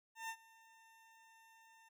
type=tone with ADSR envelope; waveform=20% pulse; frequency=902 Hz; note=A5; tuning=43 cents sharp; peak=-36 dBFS; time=0.15-1.89 s; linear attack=140 ms; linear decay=68 ms; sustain=-22 dB; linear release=10 ms; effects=none